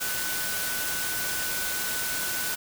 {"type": "tone in noise", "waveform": "sine", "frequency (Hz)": 1496, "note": "F#6", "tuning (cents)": 19, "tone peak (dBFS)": -34, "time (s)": [0, 2.56], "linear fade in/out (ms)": 20, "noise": "white", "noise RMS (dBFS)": -30, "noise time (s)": [0, 2.56], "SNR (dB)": -7, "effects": []}